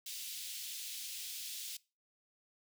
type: high-pass noise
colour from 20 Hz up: pink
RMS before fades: -44 dBFS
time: 0.06-1.77 s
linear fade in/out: 5 ms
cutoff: 3000 Hz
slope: 24 dB/octave
effects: noise-tail reverb RT60 0.3 s tail -22 dB re dry